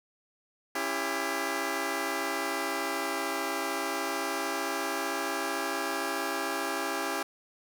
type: chord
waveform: 10% pulse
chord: C# diminished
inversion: none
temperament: just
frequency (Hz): 277.2 / 332.6 / 399.1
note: C#4 / E4 / G4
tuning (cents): 0 / +16 / +31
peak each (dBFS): -27 / -26 / -25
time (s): 0.75-7.23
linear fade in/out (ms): 5
effects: none